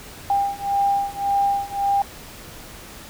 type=beating tone pair; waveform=sine; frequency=798 / 799.8 Hz; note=G5 / G5; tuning=+31 / +35 cents; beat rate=1.8 Hz; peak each=-22 / -21 dBFS; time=0.3-2.02 s; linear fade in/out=2 ms; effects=pink hiss -40 dBFS RMS until 3.09 s